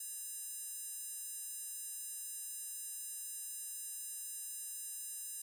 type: tone with high-pass filter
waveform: square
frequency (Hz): 562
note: C#5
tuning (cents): +24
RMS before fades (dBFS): -45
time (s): 0-5.42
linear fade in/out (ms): 5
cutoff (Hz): 8900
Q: 2.4
effects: 11-bit